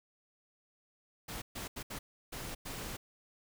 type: noise bursts at uneven times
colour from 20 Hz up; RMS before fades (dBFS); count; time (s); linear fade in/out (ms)
pink; -42; 6; 1.28-1.42 / 1.55-1.68 / 1.76-1.83 / 1.9-1.99 / 2.32-2.55 / 2.65-2.97; 10
effects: none

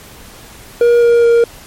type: tone with pitch steps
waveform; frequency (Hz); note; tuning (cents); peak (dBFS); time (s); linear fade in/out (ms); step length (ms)
triangle; 475.1 / 471.5 / 468; A#4 / A#4 / A#4; +33 / +20 / +7; -4; 0.81-1.44; 2; 210
effects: pink hiss -37 dBFS RMS until 1.66 s + MP3 64 kbps

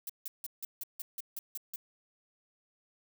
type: noise bursts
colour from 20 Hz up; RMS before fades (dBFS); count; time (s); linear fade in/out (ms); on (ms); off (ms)
violet; -39; 10; 0.07-1.76; 2; 25; 160
effects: none

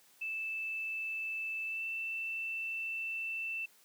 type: tone with pitch glide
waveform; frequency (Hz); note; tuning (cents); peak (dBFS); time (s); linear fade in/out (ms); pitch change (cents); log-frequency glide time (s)
sine; 2637 to 2666; E7 to E7; 0 to +19; -35; 0.21-3.66; 10; +19; 1.66-1.84
effects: white hiss -64 dBFS RMS until 3.84 s + high-pass 150 Hz 12 dB/octave

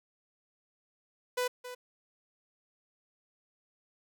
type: tone with echo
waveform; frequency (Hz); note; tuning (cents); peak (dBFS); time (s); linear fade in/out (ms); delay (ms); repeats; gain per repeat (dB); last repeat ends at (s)
sawtooth; 497.1; B4; +11; -25; 1.37-1.48; 10; 270; 1; -12; 1.75
effects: none

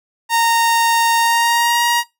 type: tone with pitch glide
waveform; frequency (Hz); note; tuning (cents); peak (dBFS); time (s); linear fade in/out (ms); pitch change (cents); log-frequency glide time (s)
sawtooth; 924 to 947.8; A#5 to A#5; -16 to +28; -9; 0.29-2.04; 50; +44; 1.18-1.83
effects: noise-tail reverb RT60 0.2 s tail -19 dB re dry

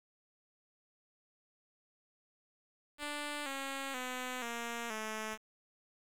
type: tone with pitch steps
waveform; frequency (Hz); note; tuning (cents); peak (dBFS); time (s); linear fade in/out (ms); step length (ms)
5% pulse; 293.7 / 272.5 / 252.7 / 234.5 / 217.5; D4 / C#4 / B3 / A#3 / A3; 0 / -29 / +40 / +11 / -20; -27; 2.98-5.38; 50; 480
effects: low-pass 12000 Hz 12 dB/octave + 9-bit

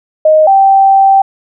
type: tone pair in turn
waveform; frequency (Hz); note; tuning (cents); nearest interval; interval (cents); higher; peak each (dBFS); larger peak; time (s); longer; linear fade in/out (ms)
sine; 622.3 / 779.7; D#5 / G5; 0 / -10; major third; 390; second; -3; neither; 0.25-0.47 / 0.47-1.22; second; 5
effects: none

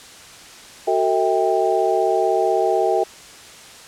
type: tone cluster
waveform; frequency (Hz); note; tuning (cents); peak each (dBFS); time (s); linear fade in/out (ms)
sine; 374 / 449.9 / 647 / 792; F#4 / A4 / E5 / G5; +19 / +39 / -32 / +18; -21; 0.87-3.04; 10
effects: white hiss -41 dBFS RMS until 3.87 s + low-pass 8000 Hz 12 dB/octave

